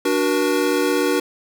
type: chord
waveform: square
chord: D augmented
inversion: none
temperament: equal with one note detuned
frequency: 293.7 / 370 / 477.1 Hz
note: D4 / F#4 / A#4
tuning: 0 / 0 / +40 cents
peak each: -22 dBFS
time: 0.05-1.2 s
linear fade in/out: 5 ms
effects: none